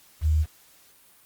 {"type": "tone with quantisation", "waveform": "sine", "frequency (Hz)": 77.4, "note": "D#2", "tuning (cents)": -9, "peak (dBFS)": -18, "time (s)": [0.21, 0.46], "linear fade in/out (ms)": 50, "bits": 8, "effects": ["white hiss -56 dBFS RMS until 1.25 s", "Opus 48 kbps"]}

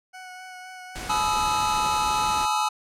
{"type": "tone with vibrato", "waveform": "20% pulse", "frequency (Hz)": 739, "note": "F#5", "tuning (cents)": -2, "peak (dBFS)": -34, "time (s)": [0.13, 1.19], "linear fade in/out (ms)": 20, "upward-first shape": "sine", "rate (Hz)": 3.9, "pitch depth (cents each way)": 14}
{"type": "noise", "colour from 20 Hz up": "pink", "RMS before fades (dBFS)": -35, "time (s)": [0.95, 2.46], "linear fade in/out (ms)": 10}
{"type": "chord", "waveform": "square", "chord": "E major seventh", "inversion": "first", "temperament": "equal with one note detuned", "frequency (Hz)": [852, 987.8, 1244.5, 1318.5], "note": ["G#5", "B5", "D#6", "E6"], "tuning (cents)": [44, 0, 0, 0], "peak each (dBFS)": [-25, -31, -29, -30], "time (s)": [1.09, 2.69], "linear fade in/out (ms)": 10}
{"effects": ["low-pass 10000 Hz 12 dB/octave"]}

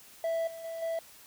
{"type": "tone with level steps", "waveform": "triangle", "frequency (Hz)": 659.3, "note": "E5", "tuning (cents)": 0, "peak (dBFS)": [-26, -39, -34, -28], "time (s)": [0.24, 0.99], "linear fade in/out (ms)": 2, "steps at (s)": [0.47, 0.64, 0.82], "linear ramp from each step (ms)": 5, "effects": ["white hiss -54 dBFS RMS until 1.26 s"]}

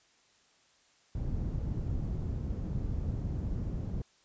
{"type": "low-pass noise", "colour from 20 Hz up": "white", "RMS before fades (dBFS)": -34, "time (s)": [1.15, 4.02], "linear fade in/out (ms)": 2, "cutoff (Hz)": 120, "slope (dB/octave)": 12, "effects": ["white hiss -66 dBFS RMS until 4.24 s", "resampled to 16000 Hz"]}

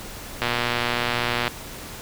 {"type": "click train", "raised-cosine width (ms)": 0.3, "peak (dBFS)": -6, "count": 128, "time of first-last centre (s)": [0.42, 1.478], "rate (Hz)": 120, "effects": ["pink hiss -37 dBFS RMS until 2.01 s"]}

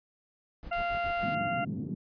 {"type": "noise with tremolo", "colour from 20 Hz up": "brown", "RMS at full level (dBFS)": -40, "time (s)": [0.63, 1.25], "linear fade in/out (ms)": 0, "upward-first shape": "sine", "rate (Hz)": 7.2, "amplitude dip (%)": 100}
{"type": "harmonic tone", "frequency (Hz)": 693, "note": "F5", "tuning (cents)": -14, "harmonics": [1, 2, 3, 4], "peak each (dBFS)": [-30, -35, -41, -40], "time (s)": [0.71, 1.65], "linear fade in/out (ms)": 10}
{"type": "click train", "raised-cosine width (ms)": 0.2, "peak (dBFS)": -33, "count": 131, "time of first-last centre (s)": [0.73, 1.346], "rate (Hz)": 211}
{"type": "band-pass noise", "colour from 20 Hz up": "white", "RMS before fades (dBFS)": -36, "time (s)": [1.22, 1.95], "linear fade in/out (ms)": 10, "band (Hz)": [120, 240], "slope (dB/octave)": 24}
{"effects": ["resampled to 11025 Hz"]}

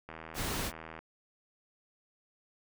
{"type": "click train", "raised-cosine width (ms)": 0.5, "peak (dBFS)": -29, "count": 73, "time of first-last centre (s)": [0.09, 0.99], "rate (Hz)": 80}
{"type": "noise", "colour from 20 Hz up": "pink", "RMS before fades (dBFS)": -35, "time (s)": [0.34, 0.72], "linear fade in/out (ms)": 50}
{"effects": []}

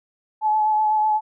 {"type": "tone with vibrato", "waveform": "sine", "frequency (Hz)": 858, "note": "A5", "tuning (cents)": -44, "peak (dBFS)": -16, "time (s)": [0.41, 1.21], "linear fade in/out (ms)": 50, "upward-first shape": "sine", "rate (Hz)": 8, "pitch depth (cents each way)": 19, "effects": []}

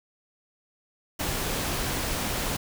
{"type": "noise", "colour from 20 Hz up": "pink", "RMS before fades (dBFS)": -29, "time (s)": [1.19, 2.57], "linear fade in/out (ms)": 10, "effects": []}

